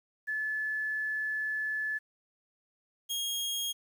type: tone pair in turn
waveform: sine / sawtooth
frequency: 1728 / 3262 Hz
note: A6 / G#7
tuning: -32 / -32 cents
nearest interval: major seventh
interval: 1100 cents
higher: second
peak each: -30 / -28 dBFS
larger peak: second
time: 0.27-1.99 / 3.09-3.73 s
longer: first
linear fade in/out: 20 ms
effects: 10-bit